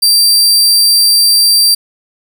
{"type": "tone", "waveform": "sawtooth", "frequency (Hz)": 4699, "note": "D8", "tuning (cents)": 0, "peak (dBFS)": -3, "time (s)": [0.02, 1.75], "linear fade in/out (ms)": 10, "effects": []}